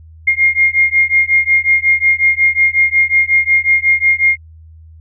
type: beating tone pair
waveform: sine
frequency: 2126 / 2131.5 Hz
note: C7 / C7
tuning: +27 / +32 cents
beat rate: 5.5 Hz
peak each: -12 dBFS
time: 0.27-4.37 s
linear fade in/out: 10 ms
effects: added 80 Hz sine -36 dBFS peak until 5 s